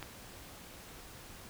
click, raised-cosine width 0.3 ms, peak -25 dBFS, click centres 0.027 s, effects pink hiss -51 dBFS RMS until 1.49 s

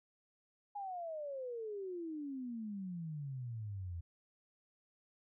sine exponential sweep, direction down, 830.6 to 82.41 Hz, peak -40 dBFS, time 0.75-4.01 s, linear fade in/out 10 ms, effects none

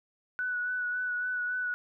sine tone with vibrato, 1480 Hz, F#6, in tune, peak -29 dBFS, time 0.39-1.74 s, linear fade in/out 0 ms, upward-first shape sine, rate 3.6 Hz, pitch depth 22 cents each way, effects none

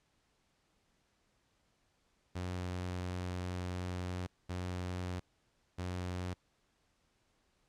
sawtooth tone bursts at uneven times, 90.3 Hz, F#2, 42 cents flat, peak -33 dBFS, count 3, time 2.35-4.27 / 4.49-5.2 / 5.78-6.34 s, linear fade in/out 10 ms, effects pink hiss -75 dBFS RMS until 7.68 s + low-pass 8000 Hz 12 dB/octave

